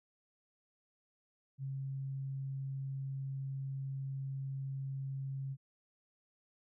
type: tone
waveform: sine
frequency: 135.6 Hz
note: C#3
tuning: 38 cents flat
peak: -37 dBFS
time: 1.58-5.57 s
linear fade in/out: 50 ms
effects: none